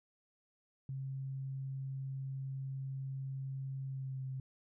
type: tone with pitch glide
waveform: sine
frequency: 134.5 to 131.96 Hz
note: C3 to C3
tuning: +48 to +15 cents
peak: -38 dBFS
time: 0.89-4.4 s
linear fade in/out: 2 ms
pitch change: -33 cents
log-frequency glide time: 3.86-4.23 s
effects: none